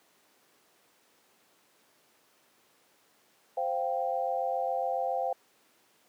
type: chord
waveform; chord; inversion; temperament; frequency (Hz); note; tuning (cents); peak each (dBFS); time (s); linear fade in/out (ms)
sine; C suspended fourth; none; just; 523.3 / 697.7 / 784.9; C5 / F5 / G5; 0 / -2 / +2; -32 / -32 / -32; 3.57-5.33; 5
effects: pink hiss -65 dBFS RMS until 6.08 s + high-pass 300 Hz 12 dB/octave